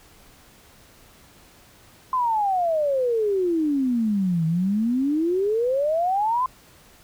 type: exponential two-way sweep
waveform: sine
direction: down then up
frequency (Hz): 1048 to 158.1 to 1048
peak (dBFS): -19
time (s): 2.13-6.46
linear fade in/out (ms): 2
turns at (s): 4.46
effects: pink hiss -52 dBFS RMS until 7.03 s